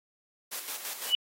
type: noise with tremolo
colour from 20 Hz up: white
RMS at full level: -36 dBFS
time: 0.51-1.14 s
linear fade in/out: 20 ms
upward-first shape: square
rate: 5.9 Hz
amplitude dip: 50%
type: tone with exponential growth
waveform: sine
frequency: 2960 Hz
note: F#7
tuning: in tune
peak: -16 dBFS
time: 1.05-1.15 s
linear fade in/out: 1 ms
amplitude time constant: 21 ms
effects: high-pass 400 Hz 12 dB/octave + AAC 48 kbps